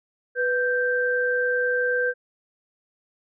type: tone pair together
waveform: sine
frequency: 494.3 / 1568 Hz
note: B4 / G6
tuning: +1 / 0 cents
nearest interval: octave + minor sixth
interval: 1999 cents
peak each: -23 dBFS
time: 0.35-2.14 s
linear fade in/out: 50 ms
effects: none